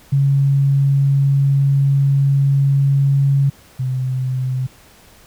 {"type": "tone pair in turn", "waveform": "sine", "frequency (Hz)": [138.59, 129.12], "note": ["C#3", "C3"], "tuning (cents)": [0, -23], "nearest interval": "minor second", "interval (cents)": 123, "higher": "first", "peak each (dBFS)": [-11, -17], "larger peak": "first", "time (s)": [[0.12, 3.5], [3.79, 4.67]], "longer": "first", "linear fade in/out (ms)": 10, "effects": ["pink hiss -47 dBFS RMS until 5.26 s"]}